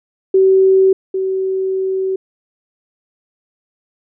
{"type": "tone pair in turn", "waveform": "sine", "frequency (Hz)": [381.7, 380.3], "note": ["G4", "F#4"], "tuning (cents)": [-46, 48], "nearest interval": "unison", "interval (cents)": 6, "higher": "first", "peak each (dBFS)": [-7, -15], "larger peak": "first", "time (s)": [[0.34, 0.93], [1.14, 2.16]], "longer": "second", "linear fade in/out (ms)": 5, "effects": []}